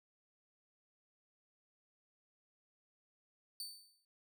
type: tone with exponential decay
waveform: sawtooth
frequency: 4549 Hz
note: C#8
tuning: 44 cents sharp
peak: -37 dBFS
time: 3.6-4.05 s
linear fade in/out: 1 ms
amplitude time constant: 96 ms
effects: none